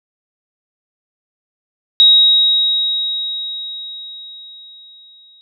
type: tone with exponential decay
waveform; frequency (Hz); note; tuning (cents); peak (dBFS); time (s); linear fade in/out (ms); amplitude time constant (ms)
sine; 3800; A#7; +33; -4; 2-5.41; 0; 740
effects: none